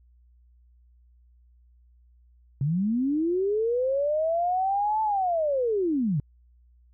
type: linear two-way sweep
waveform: sine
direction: up then down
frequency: 130.81 to 881 to 130.81 Hz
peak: -22 dBFS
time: 2.61-6.2 s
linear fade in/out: 2 ms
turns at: 5.02 s
effects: added 60 Hz sine -55 dBFS peak until 6.93 s